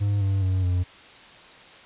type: tone with pitch steps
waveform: triangle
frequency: 101.6 / 97.52 / 93.6 / 89.84 Hz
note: G#2 / G2 / F#2 / F2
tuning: -38 / -8 / +20 / +50 cents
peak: -18 dBFS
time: 0-0.84 s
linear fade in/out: 20 ms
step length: 210 ms
effects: white hiss -47 dBFS RMS until 1.85 s + resampled to 8000 Hz